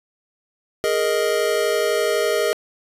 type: chord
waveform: square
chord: Ab suspended second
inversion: none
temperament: just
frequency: 415.3 / 467.2 / 623 Hz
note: Ab4 / Bb4 / Eb5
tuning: 0 / +4 / +2 cents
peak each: -23 dBFS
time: 0.84-2.53 s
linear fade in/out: 0 ms
effects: resampled to 32000 Hz + 9-bit